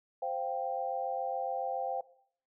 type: chord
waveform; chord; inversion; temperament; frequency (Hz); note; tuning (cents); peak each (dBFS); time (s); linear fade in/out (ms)
sine; C suspended fourth; none; just; 523.3 / 697.7 / 784.9; C5 / F5 / G5; 0 / -2 / +2; -37 / -37 / -35; 0.22-2.01; 5
effects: noise-tail reverb RT60 0.6 s tail -18 dB re dry